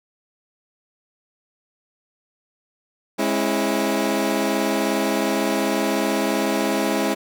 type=chord; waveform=20% pulse; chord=C# minor; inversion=second; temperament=equal with one note detuned; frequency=207.7 / 270.4 / 329.6 Hz; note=G#3 / C#4 / E4; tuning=0 / -43 / 0 cents; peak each=-19 dBFS; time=3.18-7.15 s; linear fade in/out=20 ms; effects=none